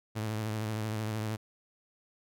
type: tone with vibrato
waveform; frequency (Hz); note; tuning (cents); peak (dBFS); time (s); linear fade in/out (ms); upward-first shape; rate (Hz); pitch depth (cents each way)
sawtooth; 108.7; A2; -21; -28; 0.15-1.37; 20; triangle; 13; 56
effects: none